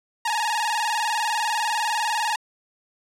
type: tone with vibrato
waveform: sawtooth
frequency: 889 Hz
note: A5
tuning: 18 cents sharp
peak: -18 dBFS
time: 0.25-2.36 s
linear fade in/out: 5 ms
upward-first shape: square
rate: 20 Hz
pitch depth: 86 cents each way
effects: low-pass 10000 Hz 12 dB/octave